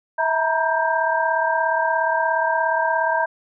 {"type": "tone cluster", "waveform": "sine", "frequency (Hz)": [650, 922, 959, 1582], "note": ["E5", "A#5", "A#5", "G6"], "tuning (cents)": [-24, -19, 49, 15], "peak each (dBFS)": -23, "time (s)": [0.18, 3.26], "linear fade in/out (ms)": 10, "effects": []}